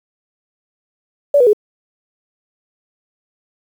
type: tone with pitch steps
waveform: sine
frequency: 573 / 490.3 / 419.5 Hz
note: D5 / B4 / G#4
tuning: -43 / -13 / +17 cents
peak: -7 dBFS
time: 1.34-1.532 s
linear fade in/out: 5 ms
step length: 64 ms
effects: 7-bit